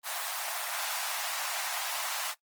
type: high-pass noise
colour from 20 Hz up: pink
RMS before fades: -34 dBFS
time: 0.03-2.35 s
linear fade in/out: 50 ms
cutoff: 670 Hz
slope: 48 dB/octave
effects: noise-tail reverb RT60 0.1 s tail -17 dB re dry + Opus 24 kbps